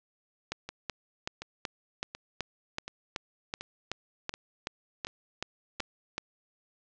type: two click trains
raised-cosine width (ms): 0.2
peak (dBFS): -15 / -21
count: 16 / 8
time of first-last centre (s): 0.52-6.18 / 0.69-5.799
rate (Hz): 2.65 / 1.37
effects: low-pass 7000 Hz 12 dB/octave